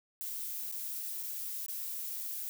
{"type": "noise with dropouts", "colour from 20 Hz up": "violet", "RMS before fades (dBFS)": -39, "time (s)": [0.21, 2.49], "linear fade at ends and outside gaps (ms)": 0, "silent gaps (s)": [[0.715, 0.723], [1.229, 1.234], [1.662, 1.683]], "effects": []}